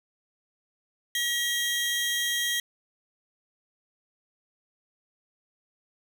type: tone pair together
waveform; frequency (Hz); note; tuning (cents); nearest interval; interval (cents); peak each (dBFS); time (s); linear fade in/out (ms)
sawtooth; 1919 / 3230; A#6 / G#7; +50 / -49; major sixth; 901; -25; 1.15-2.6; 2
effects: none